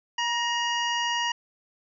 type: harmonic tone with a mistuned harmonic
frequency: 953 Hz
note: A#5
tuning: 38 cents sharp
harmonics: 1 / 2 / 3 / 5 / 6 / 7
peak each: -28 / -30 / -29 / -40 / -38 / -46 dBFS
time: 0.18-1.32 s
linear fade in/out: 5 ms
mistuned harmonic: 2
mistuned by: -35 cents
effects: none